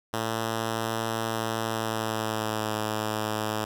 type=tone with pitch glide; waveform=5% pulse; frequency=112.4 to 108.01 Hz; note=A2 to A2; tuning=+37 to -32 cents; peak=-16 dBFS; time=0.13-3.65 s; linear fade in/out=10 ms; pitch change=-69 cents; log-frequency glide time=1.56-2.76 s; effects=none